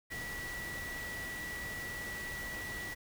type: tone in noise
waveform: sine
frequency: 1946 Hz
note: B6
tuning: 26 cents flat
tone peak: -40 dBFS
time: 0.1-2.95 s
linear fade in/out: 20 ms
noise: pink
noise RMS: -45 dBFS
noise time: 0.1-2.95 s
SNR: +2 dB
effects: none